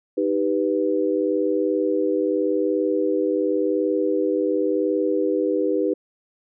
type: chord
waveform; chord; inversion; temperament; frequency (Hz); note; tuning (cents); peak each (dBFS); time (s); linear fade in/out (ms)
sine; Eb augmented; none; equal; 311.1 / 392 / 493.9; Eb4 / G4 / B4; 0 / 0 / 0; -23; 0.17-5.94; 10
effects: none